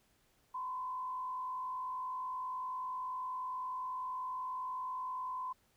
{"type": "tone with frequency modulation", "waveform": "sine", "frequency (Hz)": 1019, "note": "C6", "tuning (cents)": -46, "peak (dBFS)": -37, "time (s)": [0.54, 5.53], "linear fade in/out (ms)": 10, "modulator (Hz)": 50.2, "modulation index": 0.5, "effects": ["pink hiss -72 dBFS RMS until 5.76 s"]}